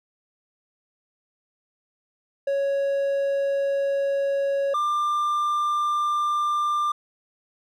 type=tone pair in turn; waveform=triangle; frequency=555 / 1191.4 Hz; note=C#5 / D6; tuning=+2 / +24 cents; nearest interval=octave + minor second; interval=1322 cents; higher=second; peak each=-19 dBFS; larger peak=neither; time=2.47-4.74 / 4.74-6.92 s; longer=first; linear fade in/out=5 ms; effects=none